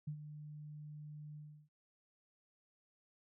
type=tone with ADSR envelope; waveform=sine; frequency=150 Hz; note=D3; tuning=37 cents sharp; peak=-37 dBFS; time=0.07-1.69 s; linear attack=9 ms; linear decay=82 ms; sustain=-10 dB; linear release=330 ms; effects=none